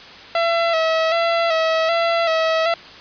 sawtooth tone with vibrato, 659.3 Hz, E5, in tune, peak -12 dBFS, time 0.35-2.74 s, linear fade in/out 2 ms, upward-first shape square, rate 1.3 Hz, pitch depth 37 cents each way, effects white hiss -39 dBFS RMS until 3 s + resampled to 11025 Hz

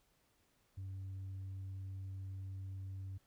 sine tone, 95.8 Hz, G2, 39 cents flat, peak -40 dBFS, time 0.77-3.18 s, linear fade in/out 10 ms, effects tanh soft clip ceiling -41 dBFS + pink hiss -75 dBFS RMS until 3.26 s

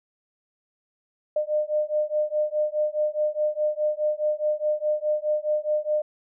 sine beating tone pair, 603 / 607.8 Hz, D5 / D#5, +46 / -41 cents, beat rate 4.8 Hz, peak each -25 dBFS, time 1.36-6.02 s, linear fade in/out 5 ms, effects none

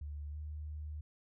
sine tone with pitch glide, 73.42 to 75.7 Hz, D2 to D#2, 0 to -47 cents, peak -40 dBFS, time 0.01-1.01 s, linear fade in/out 5 ms, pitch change +53 cents, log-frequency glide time 0.31-0.36 s, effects none

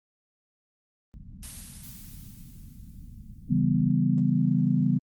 pink low-pass noise, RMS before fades -45 dBFS, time 1.14-3.91 s, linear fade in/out 0 ms, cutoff 240 Hz, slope 48 dB/octave
blue noise with exponential decay, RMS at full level -37 dBFS, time 1.43-3.6 s, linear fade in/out 0 ms, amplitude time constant 470 ms
sine chord, C# half-diminished seventh, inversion none, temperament equal, 138.59 / 164.81 / 196 / 246.9 Hz, C#3 / E3 / G3 / B3, 0 / 0 / 0 / 0 cents, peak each -26 dBFS, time 3.49-4.99 s, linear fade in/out 20 ms
effects Opus 32 kbps

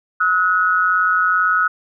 sine tone pair together, 1285 / 1467.2 Hz, E6 / F#6, -45 / -15 cents, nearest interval major second, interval 230 cents, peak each -16 dBFS, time 0.2-1.68 s, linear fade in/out 10 ms, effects none

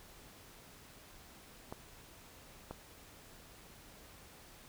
clicks, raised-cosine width 1 ms, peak -28 dBFS, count 2, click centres 1.725 / 2.71 s, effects pink hiss -57 dBFS RMS until 4.68 s

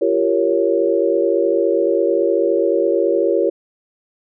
sine chord, G half-diminished seventh, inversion third, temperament equal with one note detuned, 342.6 / 392 / 466.2 / 554.4 Hz, F4 / G4 / Bb4 / Db5, -33 / 0 / 0 / 0 cents, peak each -19 dBFS, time 0.01-3.5 s, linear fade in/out 10 ms, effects none

